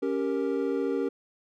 triangle chord, G diminished, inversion second, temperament equal, 277.2 / 392 / 466.2 Hz, Db4 / G4 / Bb4, 0 / 0 / 0 cents, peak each -28 dBFS, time 0.02-1.09 s, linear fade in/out 10 ms, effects none

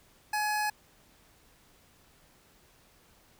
25% pulse tone, 844 Hz, G#5, 28 cents sharp, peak -24 dBFS, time 0.33-0.7 s, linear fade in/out 5 ms, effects pink hiss -62 dBFS RMS until 3.39 s

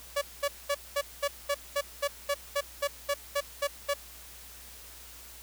sawtooth tone bursts, 570 Hz, C#5, 48 cents sharp, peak -22 dBFS, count 15, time 0.16-3.94 s, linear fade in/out 10 ms, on 56 ms, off 210 ms, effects added 60 Hz sine -54 dBFS peak until 5.42 s + white hiss -49 dBFS RMS until 5.42 s

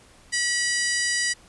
harmonic tone with a mistuned harmonic, 967 Hz, B5, 37 cents flat, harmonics 2 / 3 / 4 / 5 / 6 / 7 / 8 / 9 / 10, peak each -25 / -35 / -38 / -28 / -32 / -37 / -32 / -34 / -36 dBFS, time 0.32-1.34 s, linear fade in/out 20 ms, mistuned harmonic 3, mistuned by +43 cents, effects pink hiss -53 dBFS RMS until 1.48 s + resampled to 24000 Hz

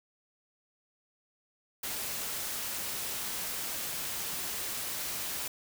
white noise, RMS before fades -36 dBFS, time 1.83-5.48 s, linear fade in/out 5 ms, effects none

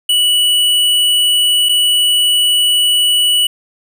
square tone with dropouts, 2948 Hz, F#7, 7 cents flat, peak -10 dBFS, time 0.09-3.47 s, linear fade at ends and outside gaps 5 ms, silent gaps 1.688-1.692 s, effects none

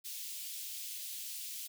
white high-pass noise, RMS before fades -43 dBFS, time 0.04-1.68 s, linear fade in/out 20 ms, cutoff 2700 Hz, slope 24 dB/octave, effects none

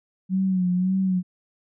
sine tone with vibrato, 185 Hz, F#3, in tune, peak -19 dBFS, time 0.29-1.23 s, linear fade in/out 50 ms, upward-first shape sine, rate 1.8 Hz, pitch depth 56 cents each way, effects none

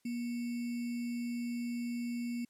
sine tone with sample-and-hold, 238.5 Hz, A#3, 40 cents sharp, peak -34 dBFS, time 0.05-2.45 s, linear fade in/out 5 ms, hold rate 2450 Hz, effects white hiss -75 dBFS RMS until 2.49 s + low-pass 12000 Hz 12 dB/octave

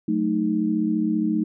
sine chord, D# diminished, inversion first, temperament equal, 185 / 220 / 311.1 Hz, F#3 / A3 / D#4, 0 / 0 / 0 cents, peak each -27 / -23 / -23 dBFS, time 0.08-1.44 s, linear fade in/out 5 ms, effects none

